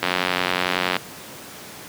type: click train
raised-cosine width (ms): 0.3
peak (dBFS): -3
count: 86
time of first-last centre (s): 0.03-0.966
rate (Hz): 90.8
effects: pink hiss -38 dBFS RMS until 1.88 s + high-pass 150 Hz 12 dB/octave